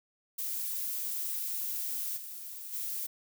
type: noise with level steps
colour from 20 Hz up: violet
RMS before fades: -35 / -43 / -36 dBFS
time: 0.38-3.07 s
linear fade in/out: 10 ms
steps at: 2.16 / 2.72 s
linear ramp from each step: 20 ms
effects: none